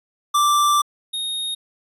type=tone pair in turn; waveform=square; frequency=1174.7 / 3721 Hz; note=D6 / A#7; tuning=0 / -4 cents; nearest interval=octave + minor sixth; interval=1996 cents; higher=second; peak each=-15 / -24 dBFS; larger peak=first; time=0.34-0.82 / 1.13-1.55 s; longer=first; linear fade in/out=10 ms; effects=resampled to 32000 Hz